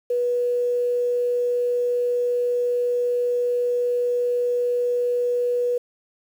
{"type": "tone with quantisation", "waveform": "sine", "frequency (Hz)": 487.3, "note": "B4", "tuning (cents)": -23, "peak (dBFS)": -19, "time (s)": [0.1, 5.78], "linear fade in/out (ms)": 5, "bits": 8, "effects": []}